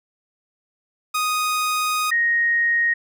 sawtooth / sine tone pair in turn, 1244.5 / 1870.3 Hz, D#6 / A#6, 0 / +5 cents, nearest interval perfect fifth, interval 705 cents, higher second, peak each -16 dBFS, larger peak neither, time 1.14-2.11 / 2.11-2.94 s, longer first, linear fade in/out 10 ms, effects none

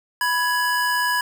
square tone pair together, 987.8 / 1671.9 Hz, B5 / G#6, 0 / +11 cents, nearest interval major sixth, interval 911 cents, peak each -23 / -22 dBFS, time 0.21-1.21 s, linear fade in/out 2 ms, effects none

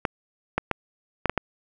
clicks, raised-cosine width 0.5 ms, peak -7 dBFS, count 6, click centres 0.052 / 0.58 / 0.713 / 1.257 / 1.296 / 1.377 s, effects none

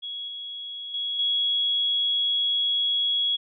sine tone with level steps, 3336 Hz, G#7, 7 cents sharp, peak -31 / -33 / -26 / -21 dBFS, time 0.02-3.37 s, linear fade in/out 20 ms, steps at 0.28 / 0.94 / 1.19 s, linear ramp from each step 2 ms, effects none

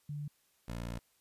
sine / 15% pulse tone pair in turn, 146.8 / 58.26 Hz, D3 / A#1, 0 / 0 cents, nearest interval octave + major third, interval 1600 cents, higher first, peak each -37 / -32 dBFS, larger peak second, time 0.09-0.28 / 0.68-0.99 s, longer second, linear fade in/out 5 ms, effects white hiss -72 dBFS RMS until 1.2 s + resampled to 32000 Hz

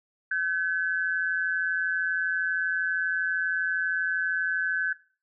sine tone pair together, 1527.4 / 1700 Hz, G6 / G#6, -45 / +40 cents, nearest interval major second, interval 185 cents, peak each -26 / -29 dBFS, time 0.31-4.93 s, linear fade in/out 5 ms, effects noise-tail reverb RT60 0.4 s tail -19 dB re dry

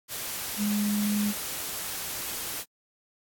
sine tone in noise, 207.3 Hz, G#3, 3 cents flat, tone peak -24 dBFS, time 0.57-1.34 s, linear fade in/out 50 ms, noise white, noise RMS -34 dBFS, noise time 0.08-2.65 s, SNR +7 dB, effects AAC 64 kbps

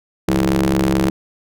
sawtooth ring-modulated tone, 69 Hz, C#2, 7 cents flat, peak -7 dBFS, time 0.28-1.1 s, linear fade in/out 5 ms, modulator 254 Hz, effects none

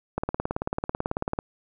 click train, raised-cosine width 1 ms, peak -12 dBFS, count 23, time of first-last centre 0.18-1.389 s, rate 18.2 Hz, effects none

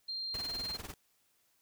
sine tone, 4186 Hz, C8, in tune, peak -36 dBFS, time 0.08-0.77 s, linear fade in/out 10 ms
pink noise with tremolo, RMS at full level -42 dBFS, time 0.34-0.94 s, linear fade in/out 2 ms, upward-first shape triangle, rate 20 Hz, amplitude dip 90%
effects white hiss -73 dBFS RMS until 1.61 s

